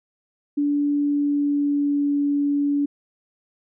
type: tone with pitch glide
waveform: sine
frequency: 289.2 to 286.5 Hz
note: D4 to D4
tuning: -27 to -43 cents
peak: -18 dBFS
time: 0.57-2.86 s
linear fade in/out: 10 ms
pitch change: -16 cents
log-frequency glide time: 0.94-2.16 s
effects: none